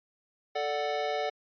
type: chord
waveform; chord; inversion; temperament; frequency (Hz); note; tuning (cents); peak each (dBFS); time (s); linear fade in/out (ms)
square; D major; second; equal; 440 / 587.3 / 740; A4 / D5 / F#5; 0 / 0 / 0; -35 / -34 / -33; 0.55-1.3; 10
effects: resampled to 11025 Hz